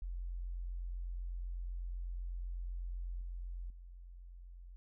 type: tone with level steps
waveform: sine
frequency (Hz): 44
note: F1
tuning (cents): +14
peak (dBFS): -38 / -40 / -49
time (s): 0.02-4.76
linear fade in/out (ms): 0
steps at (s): 3.21 / 3.7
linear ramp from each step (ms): 2
effects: none